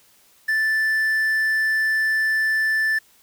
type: tone with quantisation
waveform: triangle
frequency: 1760 Hz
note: A6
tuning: in tune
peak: -16 dBFS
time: 0.48-2.99 s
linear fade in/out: 10 ms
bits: 7
effects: white hiss -56 dBFS RMS until 3.22 s